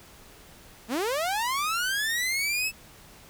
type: linear sweep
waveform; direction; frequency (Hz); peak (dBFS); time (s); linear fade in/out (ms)
sawtooth; up; 203.8 to 2637; -22; 0.88-2.72; 50
effects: pink hiss -51 dBFS RMS until 3.29 s